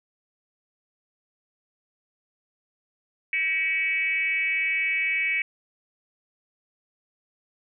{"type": "tone with frequency modulation", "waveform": "sine", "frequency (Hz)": 2261, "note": "C#7", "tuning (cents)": 34, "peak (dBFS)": -22, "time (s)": [3.33, 5.42], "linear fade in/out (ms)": 2, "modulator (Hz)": 337, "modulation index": 0.79, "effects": []}